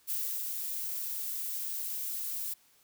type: noise with ADSR envelope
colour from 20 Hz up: violet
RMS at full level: -33 dBFS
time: 0.07-2.54 s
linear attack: 30 ms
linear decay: 340 ms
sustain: -3 dB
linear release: 9 ms
effects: white hiss -65 dBFS RMS until 2.83 s